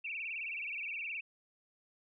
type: tone with vibrato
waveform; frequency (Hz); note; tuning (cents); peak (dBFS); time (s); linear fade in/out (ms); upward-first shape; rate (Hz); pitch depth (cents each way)
sine; 2489; D#7; 0; -37; 0.04-1.21; 10; sine; 19; 170
effects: none